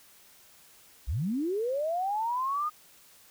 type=linear sweep; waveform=sine; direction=up; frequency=47.34 to 1243 Hz; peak=-27 dBFS; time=1.07-2.7 s; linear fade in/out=20 ms; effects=white hiss -57 dBFS RMS until 3.3 s